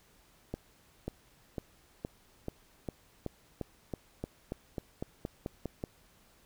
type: accelerating click train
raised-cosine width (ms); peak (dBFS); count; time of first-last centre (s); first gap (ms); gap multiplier
2; -22; 17; 0.54-5.839; 540; 0.93
effects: pink hiss -64 dBFS RMS until 6.45 s